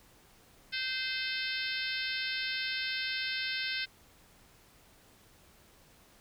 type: harmonic tone with a mistuned harmonic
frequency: 518 Hz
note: C5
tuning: 17 cents flat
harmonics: 3 / 4 / 5 / 6 / 7 / 8 / 9 / 10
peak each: -38 / -39 / -40 / -41 / -41 / -42 / -43 / -43 dBFS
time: 0.72-3.86 s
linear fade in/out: 20 ms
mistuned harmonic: 9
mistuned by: -30 cents
effects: pink hiss -61 dBFS RMS until 6.2 s